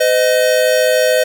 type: tone pair together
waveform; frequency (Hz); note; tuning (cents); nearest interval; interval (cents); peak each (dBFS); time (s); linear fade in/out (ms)
square; 508.8 / 622.3; C5 / D#5; -48 / 0; minor third; 348; -14; 0-1.24; 10
effects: none